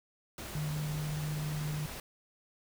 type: tone in noise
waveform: sine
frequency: 150.9 Hz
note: D3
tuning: 47 cents sharp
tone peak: -33 dBFS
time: 0.55-1.86 s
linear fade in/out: 2 ms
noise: pink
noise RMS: -43 dBFS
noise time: 0.38-2 s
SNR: +7 dB
effects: none